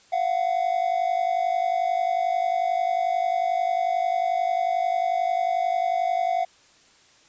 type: tone pair together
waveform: triangle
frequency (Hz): 686.8 / 738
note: F5 / F#5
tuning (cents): -29 / -5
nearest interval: minor second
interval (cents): 124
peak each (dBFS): -22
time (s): 0.12-6.45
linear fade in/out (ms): 10
effects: white hiss -56 dBFS RMS until 7.28 s + resampled to 16000 Hz